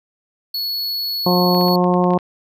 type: tone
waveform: square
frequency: 4388 Hz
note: C#8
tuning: 18 cents flat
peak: -21 dBFS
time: 0.54-1.76 s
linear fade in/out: 5 ms
type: harmonic tone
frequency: 179.3 Hz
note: F3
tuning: 46 cents sharp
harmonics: 1 / 2 / 3 / 4 / 5 / 6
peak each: -16 / -19 / -21 / -22 / -23 / -24 dBFS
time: 1.26-2.18 s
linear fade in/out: 5 ms
type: clicks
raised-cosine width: 0.3 ms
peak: -21 dBFS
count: 9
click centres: 1.547 / 1.612 / 1.683 / 1.842 / 1.94 / 2.041 / 2.106 / 2.136 / 2.188 s
effects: none